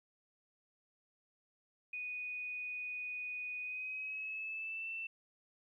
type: tone with pitch glide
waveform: sine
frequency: 2480 to 2673 Hz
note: D#7 to E7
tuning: -6 to +23 cents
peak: -39 dBFS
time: 1.93-5.07 s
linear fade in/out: 5 ms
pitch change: +129 cents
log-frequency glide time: 3.6-4.89 s
effects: 13-bit